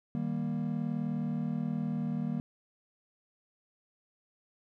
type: chord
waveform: triangle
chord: Eb major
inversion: none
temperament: equal with one note detuned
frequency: 155.56 / 196 / 235.1 Hz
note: Eb3 / G3 / Bb3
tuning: 0 / 0 / +15 cents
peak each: -33 / -34 / -32 dBFS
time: 0.15-2.4 s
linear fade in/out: 0 ms
effects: none